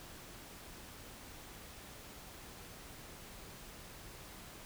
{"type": "silence", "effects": ["pink hiss -52 dBFS RMS until 4.65 s"]}